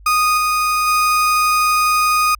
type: tone with level steps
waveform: 35% pulse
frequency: 1239 Hz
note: D#6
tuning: 8 cents flat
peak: -11 / -13 / -11 dBFS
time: 0.06-2.35 s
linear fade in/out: 5 ms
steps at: 0.37 / 0.87 s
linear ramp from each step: 10 ms
effects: added 50 Hz sine -39 dBFS peak until 2.39 s